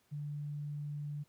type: tone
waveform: sine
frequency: 146.7 Hz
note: D3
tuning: 2 cents flat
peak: -37 dBFS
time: 0.11-1.24 s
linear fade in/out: 20 ms
effects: pink hiss -72 dBFS RMS until 1.28 s + high-pass 80 Hz 12 dB/octave